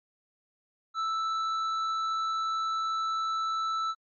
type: tone with hard clipping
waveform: triangle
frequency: 1318.5 Hz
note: E6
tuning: in tune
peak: -29 dBFS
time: 0.94-3.95 s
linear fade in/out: 50 ms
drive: 11 dB
effects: low-pass 6000 Hz 12 dB/octave + MP3 32 kbps